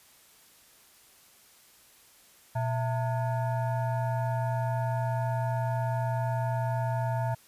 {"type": "tone with frequency modulation", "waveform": "sine", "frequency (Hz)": 120, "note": "B2", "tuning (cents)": -49, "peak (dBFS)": -26, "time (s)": [2.55, 7.35], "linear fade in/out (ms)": 10, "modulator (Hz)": 782, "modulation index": 0.85, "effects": ["white hiss -58 dBFS RMS until 7.47 s", "resampled to 32000 Hz"]}